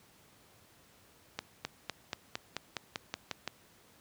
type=accelerating click train; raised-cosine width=0.2 ms; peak=-17 dBFS; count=11; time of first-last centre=1.39-3.477 s; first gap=260 ms; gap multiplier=0.95; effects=pink hiss -62 dBFS RMS until 4 s + high-pass 80 Hz 12 dB/octave